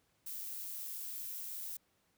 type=noise with amplitude modulation; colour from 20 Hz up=violet; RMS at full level=-42 dBFS; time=0.26-1.77 s; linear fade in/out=5 ms; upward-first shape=sine; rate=94.9 Hz; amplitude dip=25%; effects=pink hiss -75 dBFS RMS until 2.17 s + high-pass 60 Hz 12 dB/octave